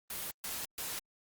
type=noise bursts; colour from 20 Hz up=white; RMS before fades=-39 dBFS; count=3; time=0.1-0.99 s; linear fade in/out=2 ms; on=210 ms; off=130 ms; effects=Opus 32 kbps